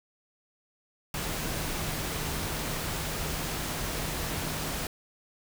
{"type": "tone in noise", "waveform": "sine", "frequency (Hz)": 155.56, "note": "D#3", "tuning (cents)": 0, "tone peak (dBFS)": -41, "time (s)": [1.14, 4.87], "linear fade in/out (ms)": 2, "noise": "pink", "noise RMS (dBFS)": -33, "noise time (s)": [1.14, 4.87], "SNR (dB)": -11, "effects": []}